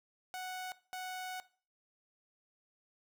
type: tone bursts at uneven times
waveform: sawtooth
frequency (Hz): 740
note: F#5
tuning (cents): 0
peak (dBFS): -36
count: 2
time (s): 0.34-0.72 / 0.93-1.4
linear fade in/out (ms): 0
effects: noise-tail reverb RT60 0.4 s tail -18 dB re dry